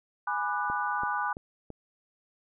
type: chord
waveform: sine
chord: G# half-diminished seventh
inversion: none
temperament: equal with one note detuned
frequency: 830.6 / 987.8 / 1193.8 / 1480 Hz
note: G#5 / B5 / D6 / F#6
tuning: 0 / 0 / +28 / 0 cents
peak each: -33 dBFS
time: 0.27-1.33 s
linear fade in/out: 5 ms
type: click train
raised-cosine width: 2 ms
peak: -27 dBFS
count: 4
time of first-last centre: 0.7-1.703 s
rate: 2.99 Hz
effects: none